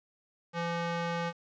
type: tone with band-pass filter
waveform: square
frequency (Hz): 170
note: F3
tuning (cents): -46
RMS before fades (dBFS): -33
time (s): 0.53-1.33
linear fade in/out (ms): 50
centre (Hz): 1200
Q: 0.54
effects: resampled to 16000 Hz + 10-bit